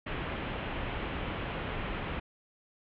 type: low-pass noise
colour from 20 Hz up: pink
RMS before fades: -36 dBFS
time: 0.06-2.2 s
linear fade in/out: 10 ms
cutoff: 3200 Hz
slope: 48 dB/octave
effects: none